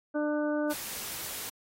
harmonic tone, 298.5 Hz, D4, 28 cents sharp, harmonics 1 / 2 / 3 / 4 / 5, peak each -29 / -31 / -42 / -43 / -39 dBFS, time 0.14-0.74 s, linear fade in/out 20 ms
white noise, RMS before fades -38 dBFS, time 0.7-1.5 s, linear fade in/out 10 ms
effects AAC 48 kbps

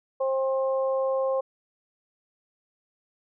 harmonic tone, 265.8 Hz, C4, 27 cents sharp, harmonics 2 / 3 / 4, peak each -23 / -36 / -34 dBFS, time 0.2-1.41 s, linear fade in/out 10 ms, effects none

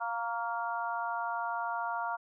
harmonic tone with a mistuned harmonic, 233.1 Hz, A#3, in tune, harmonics 3 / 4 / 5 / 6, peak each -37 / -35 / -40 / -38 dBFS, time 0-2.17 s, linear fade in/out 20 ms, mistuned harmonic 5, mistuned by -32 cents, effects none

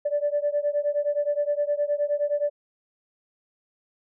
sine beating tone pair, 580 / 589.6 Hz, D5 / D5, -22 / +7 cents, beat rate 9.6 Hz, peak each -24 / -25 dBFS, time 0.05-2.5 s, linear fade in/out 10 ms, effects tanh soft clip ceiling -15 dBFS

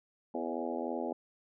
harmonic tone with a mistuned harmonic, 83.2 Hz, E2, 17 cents sharp, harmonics 3 / 4 / 5 / 6 / 7 / 8 / 9 / 10, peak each -39 / -40 / -41 / -42 / -42 / -43 / -44 / -44 dBFS, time 0.34-1.13 s, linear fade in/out 5 ms, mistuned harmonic 6, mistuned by +31 cents, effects none

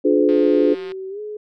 sine chord, D diminished seventh, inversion none, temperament just, 293.7 / 352.4 / 422.9 / 507.5 Hz, D4 / F4 / Ab4 / Cb5, 0 / +16 / +31 / +47 cents, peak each -17 / -19 / -17 / -20 dBFS, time 0.04-0.75 s, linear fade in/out 20 ms
click train, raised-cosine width 0.3 ms, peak -23 dBFS, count 113, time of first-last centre 0.29-0.919 s, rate 178 Hz
sine tone with pitch glide, 380.5 to 422.2 Hz, F#4 to G#4, +48 to +29 cents, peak -27 dBFS, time 0.55-1.37 s, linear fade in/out 5 ms, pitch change +181 cents, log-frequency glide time 1.09-1.2 s
effects none

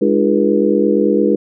harmonic tone with a mistuned harmonic, 68.8 Hz, C#2, 12 cents flat, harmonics 3 / 4 / 5 / 6 / 7, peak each -17 / -17 / -17 / -17 / -17 dBFS, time 0.01-1.36 s, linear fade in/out 10 ms, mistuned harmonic 4, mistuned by +140 cents, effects none

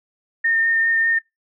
sine tone with vibrato, 1822 Hz, A#6, 40 cents flat, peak -15 dBFS, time 0.44-1.19 s, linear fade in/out 10 ms, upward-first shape sine, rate 5 Hz, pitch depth 11 cents each way, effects noise-tail reverb RT60 0.2 s tail -25 dB re dry

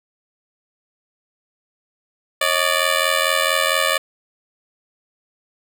10% pulse ring-modulated tone, 587.3 Hz, D5, in tune, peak -5 dBFS, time 2.41-3.98 s, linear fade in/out 5 ms, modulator 42.2 Hz, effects none

